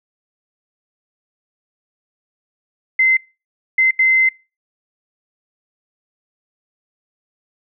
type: tone bursts at uneven times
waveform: sine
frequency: 2066 Hz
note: C7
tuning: 22 cents flat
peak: -10 dBFS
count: 3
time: 2.99-3.17 / 3.78-3.91 / 3.99-4.29 s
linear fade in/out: 5 ms
effects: noise-tail reverb RT60 0.3 s tail -25 dB re dry